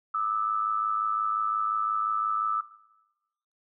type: tone pair together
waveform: sine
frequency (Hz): 1200 / 1305.7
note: D6 / E6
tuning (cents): +37 / -17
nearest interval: minor second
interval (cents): 146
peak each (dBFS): -30 / -27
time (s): 0.14-2.61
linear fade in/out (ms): 5
effects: noise-tail reverb RT60 1.0 s tail -17 dB re dry